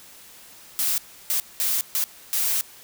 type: noise bursts at uneven times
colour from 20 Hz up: blue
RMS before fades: -23 dBFS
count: 5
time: 0.79-0.98 / 1.3-1.4 / 1.6-1.81 / 1.95-2.04 / 2.33-2.61 s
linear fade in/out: 0 ms
effects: white hiss -47 dBFS RMS until 2.83 s